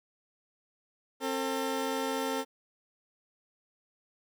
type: tone pair together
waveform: 20% pulse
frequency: 266.5 / 449.2 Hz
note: C4 / A4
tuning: +32 / +36 cents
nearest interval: major sixth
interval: 904 cents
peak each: -28 dBFS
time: 1.2-2.45 s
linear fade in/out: 50 ms
effects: none